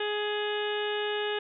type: harmonic tone with a mistuned harmonic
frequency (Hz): 418.1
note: G#4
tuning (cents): +12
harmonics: 1 / 2 / 3 / 4 / 5 / 6 / 7 / 8 / 9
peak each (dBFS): -30 / -37 / -43 / -36 / -45 / -43 / -37 / -46 / -43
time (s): 0-1.39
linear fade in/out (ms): 5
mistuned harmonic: 9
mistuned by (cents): -56
effects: none